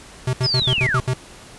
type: tone bursts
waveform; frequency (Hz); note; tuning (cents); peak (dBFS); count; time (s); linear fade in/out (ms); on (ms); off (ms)
square; 127.8; C3; -40; -18; 7; 0.27-1.137; 5; 63; 71
type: linear sweep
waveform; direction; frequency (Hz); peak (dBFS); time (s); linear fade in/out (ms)
sine; down; 5274 to 1027; -18; 0.43-1; 20
type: click train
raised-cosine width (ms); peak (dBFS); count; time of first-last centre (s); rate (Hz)
5; -20; 8; 0.62-0.998; 18.5
effects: pink hiss -42 dBFS RMS until 1.58 s + resampled to 24000 Hz